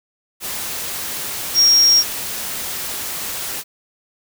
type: tone in noise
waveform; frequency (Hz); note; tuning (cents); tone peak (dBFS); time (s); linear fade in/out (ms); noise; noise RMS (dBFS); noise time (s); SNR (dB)
sine; 5588; F8; 0; -9; 1.54-2.04; 50; white; -26; 0.4-3.64; +14
effects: none